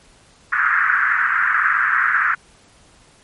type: band-pass noise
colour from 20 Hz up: pink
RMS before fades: -17 dBFS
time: 0.52-2.35 s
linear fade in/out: 10 ms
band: 1300 to 1800 Hz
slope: 48 dB/octave
effects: pink hiss -51 dBFS RMS until 3.23 s + MP3 48 kbps